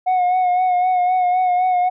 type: tone with vibrato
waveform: sine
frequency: 729 Hz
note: F#5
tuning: 26 cents flat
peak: -11 dBFS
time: 0.06-1.9 s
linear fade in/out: 20 ms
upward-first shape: sine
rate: 3.9 Hz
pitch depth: 33 cents each way
effects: tanh soft clip ceiling -13 dBFS